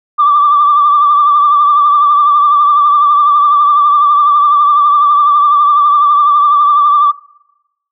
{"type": "tone with vibrato", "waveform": "sine", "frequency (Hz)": 1172, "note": "D6", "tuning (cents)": -4, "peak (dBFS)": -4, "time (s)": [0.18, 7.12], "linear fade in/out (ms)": 20, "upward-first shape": "triangle", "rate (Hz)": 12, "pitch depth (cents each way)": 57, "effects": ["noise-tail reverb RT60 0.9 s tail -22 dB re dry", "tanh soft clip ceiling 0 dBFS"]}